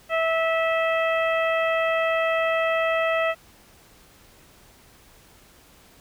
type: harmonic tone with a mistuned harmonic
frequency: 653 Hz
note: E5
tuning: 17 cents flat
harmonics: 1 / 2 / 3 / 4 / 5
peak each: -22 / -27 / -28 / -30 / -38 dBFS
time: 0.09-3.35 s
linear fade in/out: 50 ms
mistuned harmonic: 5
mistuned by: -38 cents
effects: pink hiss -53 dBFS RMS until 6 s